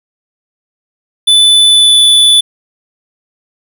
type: tone with pitch glide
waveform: square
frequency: 3496 to 3476 Hz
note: A7 to A7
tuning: -12 to -22 cents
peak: -4 dBFS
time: 1.27-2.41 s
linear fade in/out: 10 ms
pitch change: -10 cents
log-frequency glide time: 1.65-2.01 s
effects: none